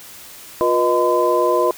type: tone cluster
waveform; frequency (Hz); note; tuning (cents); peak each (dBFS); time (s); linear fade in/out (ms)
sine; 357 / 483.9 / 621 / 1018; F4 / B4 / D#5 / C6; +38 / -35 / -3 / -48; -19; 0.61-1.71; 0
effects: white hiss -39 dBFS RMS until 1.77 s